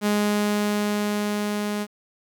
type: tone with level ramp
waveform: sawtooth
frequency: 207.7 Hz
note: G#3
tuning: in tune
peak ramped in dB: -15 to -21 dBFS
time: 0.01-1.87 s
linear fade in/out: 50 ms
effects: 9-bit

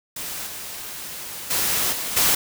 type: noise with level steps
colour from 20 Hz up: white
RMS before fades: -31 / -34 / -22 / -28 / -18 dBFS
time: 0.16-2.35 s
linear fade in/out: 5 ms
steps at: 0.46 / 1.5 / 1.92 / 2.16 s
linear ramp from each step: 10 ms
effects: none

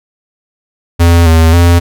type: tone with pitch steps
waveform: square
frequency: 85.1 / 81.3 / 86.1 Hz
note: F2 / E2 / F2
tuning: -44 / -23 / -24 cents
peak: -4 dBFS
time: 0.99-1.8 s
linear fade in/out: 20 ms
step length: 270 ms
effects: none

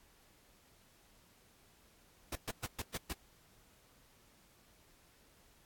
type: noise bursts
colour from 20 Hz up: pink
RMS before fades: -39 dBFS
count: 6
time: 2.32-3.13 s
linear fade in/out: 5 ms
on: 35 ms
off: 120 ms
effects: pink hiss -66 dBFS RMS until 5.65 s + AAC 64 kbps

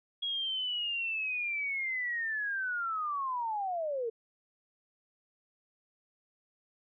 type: linear sweep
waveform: sine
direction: down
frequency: 3322 to 440 Hz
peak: -31 dBFS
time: 0.22-4.1 s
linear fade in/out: 10 ms
effects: none

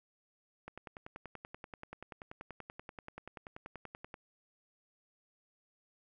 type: click train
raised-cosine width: 0.5 ms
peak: -30 dBFS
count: 37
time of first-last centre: 0.68-4.142 s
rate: 10.4 Hz
effects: none

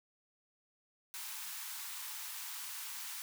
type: high-pass noise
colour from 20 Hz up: white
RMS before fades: -44 dBFS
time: 1.14-3.22 s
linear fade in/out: 0 ms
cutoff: 820 Hz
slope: 96 dB/octave
effects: none

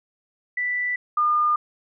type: tone pair in turn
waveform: sine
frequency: 1975.5 / 1211.8 Hz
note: B6 / D#6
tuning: 0 / -46 cents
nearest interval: minor sixth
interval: 846 cents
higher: first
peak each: -22 / -17 dBFS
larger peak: second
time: 0.57-0.96 / 1.17-1.56 s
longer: neither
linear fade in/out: 5 ms
effects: none

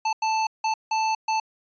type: tone bursts at uneven times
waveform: square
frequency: 880 Hz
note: A5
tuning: in tune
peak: -22 dBFS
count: 5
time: 0.05-0.13 / 0.22-0.47 / 0.64-0.74 / 0.91-1.15 / 1.28-1.4 s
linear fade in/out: 5 ms
effects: resampled to 16000 Hz

